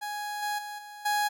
30% pulse tone with level steps, 831 Hz, G#5, 1 cent sharp, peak -30 / -26 / -34 / -40 / -22 dBFS, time 0.01-1.29 s, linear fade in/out 20 ms, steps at 0.42 / 0.58 / 0.78 / 1.05 s, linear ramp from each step 10 ms, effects none

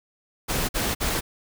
pink noise bursts, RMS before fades -25 dBFS, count 3, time 0.48-1.21 s, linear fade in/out 20 ms, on 210 ms, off 50 ms, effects none

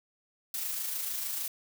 blue noise with amplitude modulation, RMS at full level -33 dBFS, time 0.54-1.48 s, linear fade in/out 2 ms, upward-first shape sine, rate 26.6 Hz, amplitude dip 35%, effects none

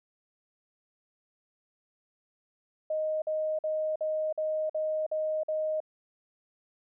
sine tone bursts, 622.3 Hz, D#5, in tune, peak -27 dBFS, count 8, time 2.9-5.803 s, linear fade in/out 5 ms, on 320 ms, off 49 ms, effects none

